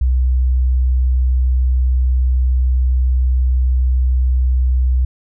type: tone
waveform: sine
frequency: 63.4 Hz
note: B1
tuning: 46 cents sharp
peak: -10 dBFS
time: 0.01-5.05 s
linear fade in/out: 5 ms
effects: tanh soft clip ceiling -7 dBFS